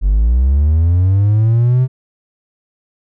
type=linear sweep; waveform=triangle; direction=up; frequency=45.55 to 130.81 Hz; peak=-6 dBFS; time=0.01-1.88 s; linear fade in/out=50 ms; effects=tanh soft clip ceiling -2 dBFS